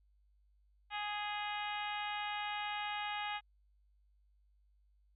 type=harmonic tone with a mistuned harmonic; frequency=415.3 Hz; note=G#4; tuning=in tune; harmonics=2 / 3 / 4 / 5 / 6 / 7 / 8 / 9; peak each=-40 / -46 / -46 / -46 / -47 / -47 / -51 / -52 dBFS; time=0.9-3.41 s; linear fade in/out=50 ms; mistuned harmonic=8; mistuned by=-23 cents; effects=added 50 Hz sine -67 dBFS peak until 5.15 s